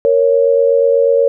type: tone pair together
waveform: sine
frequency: 466.2 / 554.4 Hz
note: A#4 / C#5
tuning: 0 / 0 cents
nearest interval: minor third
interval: 300 cents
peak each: -11 dBFS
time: 0.05-1.28 s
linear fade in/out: 0 ms
effects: none